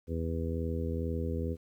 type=harmonic tone; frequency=82.2 Hz; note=E2; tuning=4 cents flat; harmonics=1 / 2 / 3 / 4 / 5 / 6; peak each=-33 / -39 / -38 / -43 / -40 / -40 dBFS; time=0.07-1.57 s; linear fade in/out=50 ms; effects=11-bit